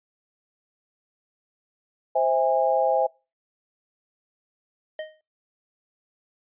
sine chord, C augmented, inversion none, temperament just, 523.3 / 654.1 / 817.6 Hz, C5 / E5 / G#5, 0 / -14 / -27 cents, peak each -23 dBFS, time 2.15-3.07 s, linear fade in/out 10 ms
square tone with exponential decay, 622.3 Hz, D#5, in tune, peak -28 dBFS, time 4.99-5.21 s, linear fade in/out 2 ms, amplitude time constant 47 ms
effects noise-tail reverb RT60 0.3 s tail -26 dB re dry + resampled to 8000 Hz

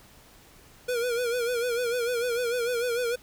square tone with vibrato, 480.7 Hz, B4, 47 cents flat, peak -26 dBFS, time 0.88-3.16 s, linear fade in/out 10 ms, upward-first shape sine, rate 6.7 Hz, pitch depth 73 cents each way, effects pink hiss -54 dBFS RMS until 3.22 s

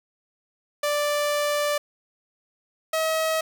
sawtooth tone pair in turn, 587.3 / 639 Hz, D5 / D#5, 0 / +46 cents, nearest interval minor second, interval 146 cents, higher second, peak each -18 dBFS, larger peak neither, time 0.83-1.78 / 2.93-3.41 s, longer first, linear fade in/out 5 ms, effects none

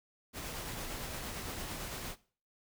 pink noise with tremolo, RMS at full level -40 dBFS, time 0.33-2.16 s, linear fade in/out 50 ms, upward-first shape triangle, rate 8.8 Hz, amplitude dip 30%, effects noise-tail reverb RT60 0.4 s tail -18 dB re dry

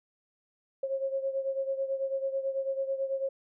sine beating tone pair, 538 / 547.1 Hz, C5 / C#5, +48 / -23 cents, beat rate 9.1 Hz, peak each -30 / -35 dBFS, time 0.83-3.29 s, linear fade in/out 5 ms, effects none

